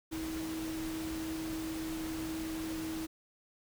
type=tone in noise; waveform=sine; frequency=320 Hz; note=D#4; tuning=49 cents sharp; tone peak=-36 dBFS; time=0.11-3.07 s; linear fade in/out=20 ms; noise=pink; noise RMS=-44 dBFS; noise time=0.11-3.07 s; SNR=+5 dB; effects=none